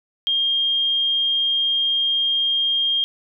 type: tone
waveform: sine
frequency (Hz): 3218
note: G7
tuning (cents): +45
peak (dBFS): -17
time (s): 0.27-3.04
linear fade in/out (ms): 0
effects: none